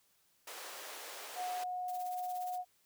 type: high-pass noise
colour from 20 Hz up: pink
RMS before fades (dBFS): -47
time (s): 0.47-1.64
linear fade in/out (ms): 5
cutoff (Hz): 460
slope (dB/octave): 24
type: tone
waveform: sine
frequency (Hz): 727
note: F#5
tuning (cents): -31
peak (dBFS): -36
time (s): 1.35-2.65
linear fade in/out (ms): 50
type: noise with tremolo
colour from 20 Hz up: blue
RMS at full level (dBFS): -50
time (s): 1.88-2.58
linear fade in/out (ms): 2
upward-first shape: sine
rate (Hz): 17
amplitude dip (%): 70
effects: white hiss -72 dBFS RMS until 2.85 s